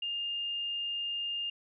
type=tone; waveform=sine; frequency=2816 Hz; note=F7; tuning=14 cents sharp; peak=-32 dBFS; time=0.02-1.5 s; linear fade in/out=5 ms; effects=none